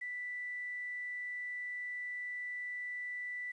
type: tone with quantisation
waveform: sine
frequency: 1975.5 Hz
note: B6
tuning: in tune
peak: -38 dBFS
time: 0.01-3.52 s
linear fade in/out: 10 ms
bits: 11
effects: resampled to 22050 Hz